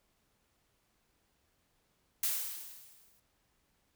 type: noise with exponential decay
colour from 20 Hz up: blue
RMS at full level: -30 dBFS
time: 2.23-3.2 s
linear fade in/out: 5 ms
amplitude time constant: 210 ms
effects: pink hiss -75 dBFS RMS until 3.95 s